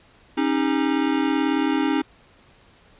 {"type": "tone cluster", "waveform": "square", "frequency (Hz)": [273, 311.3, 401.5], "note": ["C#4", "D#4", "G4"], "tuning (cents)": [-26, 1, 41], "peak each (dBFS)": [-23, -23, -30], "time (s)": [0.37, 2.02], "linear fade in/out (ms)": 10, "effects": ["pink hiss -54 dBFS RMS until 2.99 s", "resampled to 8000 Hz"]}